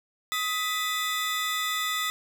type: tone cluster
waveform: 40% pulse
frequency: 1262 / 1984 / 3539 Hz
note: D#6 / B6 / A7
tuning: +24 / +7 / +9 cents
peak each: -30 dBFS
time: 0.32-2.1 s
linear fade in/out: 0 ms
effects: none